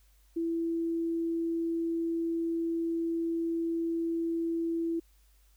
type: tone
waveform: sine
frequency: 332.5 Hz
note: E4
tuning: 15 cents sharp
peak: -28 dBFS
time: 0.36-5 s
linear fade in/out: 10 ms
effects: added 50 Hz sine -60 dBFS peak until 5.56 s + white hiss -69 dBFS RMS until 5.56 s